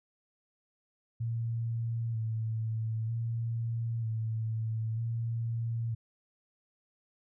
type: tone with vibrato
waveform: sine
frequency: 113.4 Hz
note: A#2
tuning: 47 cents flat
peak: -30 dBFS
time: 1.2-5.95 s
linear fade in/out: 10 ms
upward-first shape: square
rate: 0.53 Hz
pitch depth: 30 cents each way
effects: none